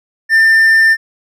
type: tone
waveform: triangle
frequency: 1793 Hz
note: A6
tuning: 32 cents sharp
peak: -4 dBFS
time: 0.29-0.97 s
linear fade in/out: 50 ms
effects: none